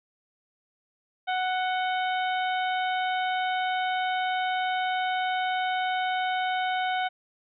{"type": "harmonic tone with a mistuned harmonic", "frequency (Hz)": 740, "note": "F#5", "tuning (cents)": 0, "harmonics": [1, 2, 3, 4, 5], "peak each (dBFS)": [-26, -32, -36, -38, -40], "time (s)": [1.27, 7.09], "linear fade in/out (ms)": 20, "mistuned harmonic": 4, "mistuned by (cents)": 48, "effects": []}